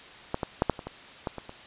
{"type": "clicks", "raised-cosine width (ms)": 1, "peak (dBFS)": [-13, -14, -7, -8, -23, -21, -15, -22, -26], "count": 9, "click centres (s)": [0.344, 0.432, 0.621, 0.697, 0.792, 0.87, 1.272, 1.383, 1.494], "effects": ["white hiss -47 dBFS RMS until 1.66 s", "resampled to 8000 Hz"]}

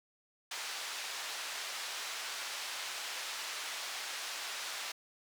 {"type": "band-pass noise", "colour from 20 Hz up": "white", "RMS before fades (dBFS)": -41, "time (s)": [0.51, 4.92], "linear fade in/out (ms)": 5, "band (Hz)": [740, 5200], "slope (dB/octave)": 12, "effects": []}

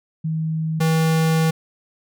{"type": "tone pair in turn", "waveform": ["sine", "square"], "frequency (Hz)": [159.2, 160.86], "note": ["D#3", "E3"], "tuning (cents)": [40, -42], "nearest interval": "unison", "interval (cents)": 18, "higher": "second", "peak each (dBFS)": [-20, -16], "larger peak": "second", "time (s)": [[0.24, 0.8], [0.8, 1.51]], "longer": "second", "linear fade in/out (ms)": 10, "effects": []}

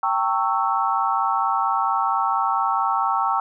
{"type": "chord", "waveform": "sine", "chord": "G diminished seventh", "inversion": "none", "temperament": "equal with one note detuned", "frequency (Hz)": [784, 908.4, 1108.7, 1318.5], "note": ["G5", "Bb5", "Db6", "Fb6"], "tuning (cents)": [0, -45, 0, 0], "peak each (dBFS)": -24, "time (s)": [0.03, 3.4], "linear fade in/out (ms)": 2, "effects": []}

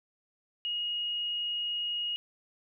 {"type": "tone", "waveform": "sine", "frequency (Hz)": 2878, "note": "F#7", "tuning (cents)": -49, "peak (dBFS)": -30, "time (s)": [0.65, 2.16], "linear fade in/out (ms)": 0, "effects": []}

